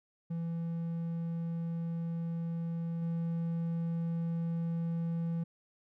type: tone with level steps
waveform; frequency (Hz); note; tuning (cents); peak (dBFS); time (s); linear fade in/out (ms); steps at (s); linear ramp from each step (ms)
triangle; 167.1; E3; +24; -31 / -29; 0.3-5.44; 10; 3.02; 2
effects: none